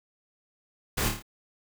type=noise with echo; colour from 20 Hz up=pink; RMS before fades=-28 dBFS; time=0.97-1.09 s; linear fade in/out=10 ms; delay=27 ms; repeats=5; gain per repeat=-4 dB; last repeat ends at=1.225 s; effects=none